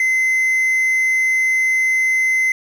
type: tone with quantisation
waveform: triangle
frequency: 2055 Hz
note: C7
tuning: 32 cents flat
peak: -12 dBFS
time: 0-2.52 s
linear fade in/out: 2 ms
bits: 7
effects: none